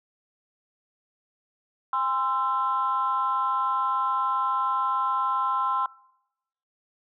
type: tone cluster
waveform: sine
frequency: 811 / 1039 / 1334 Hz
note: G#5 / C6 / E6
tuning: -41 / -12 / +20 cents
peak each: -31 / -24 / -27 dBFS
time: 1.93-5.86 s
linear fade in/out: 2 ms
effects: noise-tail reverb RT60 0.9 s tail -24 dB re dry + tanh soft clip ceiling -15 dBFS